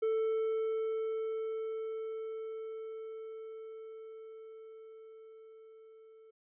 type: tone with level ramp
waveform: triangle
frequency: 442.5 Hz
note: A4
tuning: 10 cents sharp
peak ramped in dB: -26 to -53 dBFS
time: 0.02-6.31 s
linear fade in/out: 10 ms
effects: resampled to 8000 Hz